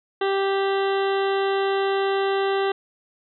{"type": "harmonic tone", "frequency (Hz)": 391.6, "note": "G4", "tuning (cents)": -2, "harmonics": [1, 2, 3, 4, 5, 7, 8, 9, 10], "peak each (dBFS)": [-21, -27, -31, -33, -35, -38, -39, -40, -41], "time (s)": [0.21, 2.72], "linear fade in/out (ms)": 5, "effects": []}